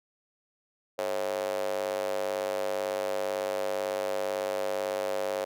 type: tone with high-pass filter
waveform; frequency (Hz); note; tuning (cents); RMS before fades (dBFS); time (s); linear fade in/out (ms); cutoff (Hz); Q
square; 49; G1; 0; -31; 0.98-5.45; 10; 540; 5.1
effects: none